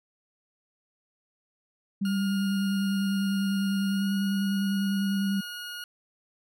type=tone with vibrato; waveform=sine; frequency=196 Hz; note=G3; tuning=in tune; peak=-24 dBFS; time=2.01-5.41 s; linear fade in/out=10 ms; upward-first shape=sine; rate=10 Hz; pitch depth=21 cents each way
type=tone with pitch glide; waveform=20% pulse; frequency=1420 to 1440.7 Hz; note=F6 to F#6; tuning=+28 to -47 cents; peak=-31 dBFS; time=2.05-5.84 s; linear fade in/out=2 ms; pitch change=+25 cents; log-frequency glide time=3.86-4.12 s
effects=none